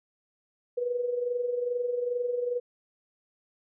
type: tone with amplitude modulation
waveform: sine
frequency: 488.1 Hz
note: B4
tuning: 20 cents flat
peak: -24 dBFS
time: 0.77-2.6 s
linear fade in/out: 10 ms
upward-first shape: sine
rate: 22.4 Hz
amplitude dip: 60%
effects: none